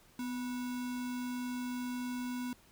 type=tone with sample-and-hold; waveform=sine; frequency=249.1 Hz; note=B3; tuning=15 cents sharp; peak=-35 dBFS; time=0.19-2.53 s; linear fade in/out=2 ms; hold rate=1225 Hz; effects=pink hiss -63 dBFS RMS until 2.71 s